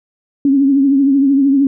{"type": "tone with vibrato", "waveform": "sine", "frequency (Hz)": 275.4, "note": "C#4", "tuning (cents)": -11, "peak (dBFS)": -8, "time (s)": [0.45, 1.67], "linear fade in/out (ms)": 2, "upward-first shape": "triangle", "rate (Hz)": 13, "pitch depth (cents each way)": 74, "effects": []}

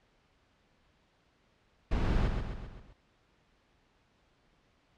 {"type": "noise with echo", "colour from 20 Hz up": "brown", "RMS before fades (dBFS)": -29, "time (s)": [1.91, 2.28], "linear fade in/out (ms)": 5, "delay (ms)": 130, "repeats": 5, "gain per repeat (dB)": -5, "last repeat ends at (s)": 2.93, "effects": ["pink hiss -69 dBFS RMS until 4.97 s", "low-pass 4000 Hz 12 dB/octave"]}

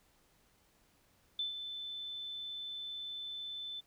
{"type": "tone with ADSR envelope", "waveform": "sine", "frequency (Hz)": 3522, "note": "A7", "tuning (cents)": 1, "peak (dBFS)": -32, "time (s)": [1.39, 3.81], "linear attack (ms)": 3, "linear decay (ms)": 130, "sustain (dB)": -8, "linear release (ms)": 17, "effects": ["pink hiss -70 dBFS RMS until 3.86 s"]}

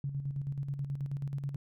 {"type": "tone with tremolo", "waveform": "sine", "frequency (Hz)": 139.6, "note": "C#3", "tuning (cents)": 13, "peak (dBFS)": -31, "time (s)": [0.04, 1.56], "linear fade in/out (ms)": 2, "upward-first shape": "square", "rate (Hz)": 9.3, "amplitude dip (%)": 55, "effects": []}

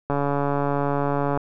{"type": "click train", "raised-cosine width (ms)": 1, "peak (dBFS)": -10, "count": 182, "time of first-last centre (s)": [0.1, 1.375], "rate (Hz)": 142, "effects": []}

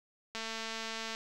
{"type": "click train", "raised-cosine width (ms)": 0.2, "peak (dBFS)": -22, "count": 180, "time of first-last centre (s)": [0.35, 1.149], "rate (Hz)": 224, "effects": []}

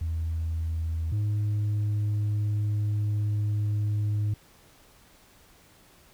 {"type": "tone pair in turn", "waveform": "sine", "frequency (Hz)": [81.4, 104.66], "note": ["E2", "G#2"], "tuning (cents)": [-21, 14], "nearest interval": "major third", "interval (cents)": 435, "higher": "second", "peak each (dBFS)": [-25, -21], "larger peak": "second", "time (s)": [[0.01, 1.12], [1.12, 4.34]], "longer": "second", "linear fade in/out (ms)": 5, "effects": ["tanh soft clip ceiling -23 dBFS", "pink hiss -57 dBFS RMS until 6.13 s"]}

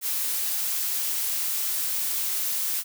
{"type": "noise", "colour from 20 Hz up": "blue", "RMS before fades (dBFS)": -27, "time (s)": [0.01, 2.84], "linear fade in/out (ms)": 50, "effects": []}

